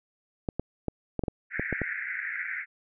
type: clicks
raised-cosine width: 2 ms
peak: -15 dBFS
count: 9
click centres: 0.488 / 0.596 / 0.883 / 1.193 / 1.237 / 1.282 / 1.596 / 1.727 / 1.817 s
type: band-pass noise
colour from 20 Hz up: white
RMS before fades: -34 dBFS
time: 1.5-2.66 s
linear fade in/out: 50 ms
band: 1500 to 2200 Hz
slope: 96 dB/octave
effects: none